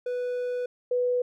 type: tone pair in turn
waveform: triangle / sine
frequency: 493.9 / 493.9 Hz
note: B4 / B4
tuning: 0 / 0 cents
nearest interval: unison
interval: 0 cents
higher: neither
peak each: -25 / -22 dBFS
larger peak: second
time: 0.06-0.66 / 0.91-1.22 s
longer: first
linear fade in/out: 5 ms
effects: none